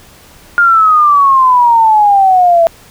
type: exponential sweep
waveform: sine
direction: down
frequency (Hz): 1420 to 659.3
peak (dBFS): -4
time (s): 0.58-2.67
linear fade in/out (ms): 0
effects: pink hiss -40 dBFS RMS until 2.9 s